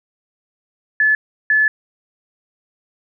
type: tone bursts at uneven times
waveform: sine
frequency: 1727 Hz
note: A6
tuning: 33 cents flat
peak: -11 dBFS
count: 2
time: 1-1.15 / 1.5-1.68 s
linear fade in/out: 2 ms
effects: none